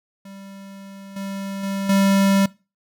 square tone with level steps, 196 Hz, G3, in tune, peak -38 / -28 / -24 / -15 dBFS, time 0.25-2.46 s, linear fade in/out 5 ms, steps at 1.16 / 1.63 / 1.89 s, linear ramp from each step 5 ms, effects noise-tail reverb RT60 0.3 s tail -22 dB re dry

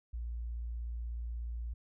sine tone, 58.27 Hz, A#1, in tune, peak -36 dBFS, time 0.13-1.74 s, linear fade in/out 10 ms, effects none

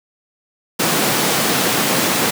pink high-pass noise, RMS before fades -17 dBFS, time 0.79-2.31 s, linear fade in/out 10 ms, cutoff 150 Hz, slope 24 dB/octave, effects none

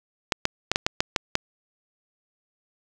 clicks, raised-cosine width 0.2 ms, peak -3 dBFS, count 8, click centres 0.322 / 0.454 / 0.716 / 0.759 / 0.865 / 1.005 / 1.162 / 1.354 s, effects none

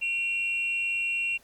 sine tone pair together, 2400 / 2749 Hz, D7 / F7, +37 / -28 cents, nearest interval major second, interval 235 cents, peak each -34 / -25 dBFS, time 0.01-1.38 s, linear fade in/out 20 ms, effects tanh soft clip ceiling -21 dBFS + pink hiss -59 dBFS RMS until 1.43 s

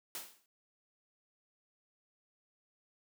white noise with exponential decay, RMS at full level -39 dBFS, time 0.15-0.46 s, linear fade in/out 1 ms, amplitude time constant 67 ms, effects high-pass 200 Hz 12 dB/octave

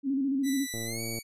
sine tone with vibrato, 272.2 Hz, C#4, 31 cents flat, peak -25 dBFS, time 0.03-0.67 s, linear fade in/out 50 ms, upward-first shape square, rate 14 Hz, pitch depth 52 cents each way
10% pulse tone with pitch glide, 1975.5 to 2256 Hz, B6 to C#7, 0 to +30 cents, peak -26 dBFS, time 0.43-1.23 s, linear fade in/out 50 ms, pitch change +230 cents, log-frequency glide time 0.85-1.01 s
click train, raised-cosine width 2 ms, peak -26 dBFS, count 52, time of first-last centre 0.74-1.187 s, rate 114 Hz
effects resampled to 32000 Hz

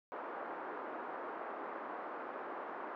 white band-pass noise, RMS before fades -44 dBFS, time 0.12-2.95 s, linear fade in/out 0 ms, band 290 to 1300 Hz, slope 24 dB/octave, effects none

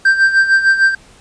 triangle tone with tremolo, 1572 Hz, G6, 4 cents sharp, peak -4 dBFS, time 0.05-0.95 s, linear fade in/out 5 ms, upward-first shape sine, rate 6.6 Hz, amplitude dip 70%, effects pink hiss -45 dBFS RMS until 1.2 s + resampled to 22050 Hz

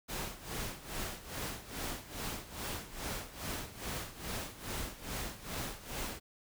pink noise with tremolo, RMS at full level -38 dBFS, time 0.08-6.2 s, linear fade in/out 20 ms, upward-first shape sine, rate 2.4 Hz, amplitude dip 80%, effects none

